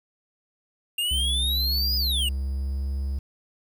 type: exponential two-way sweep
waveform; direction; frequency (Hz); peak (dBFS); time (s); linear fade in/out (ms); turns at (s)
square; up then down; 2779 to 5020 to 2779; -24; 0.98-2.29; 5; 1.96
type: tone with pitch glide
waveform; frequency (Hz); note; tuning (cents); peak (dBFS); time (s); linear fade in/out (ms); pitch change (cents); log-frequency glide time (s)
triangle; 66.6 to 68.27; C2 to C#2; +31 to -26; -23; 1.11-3.19; 5; +43; 2.06-2.89
effects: 9-bit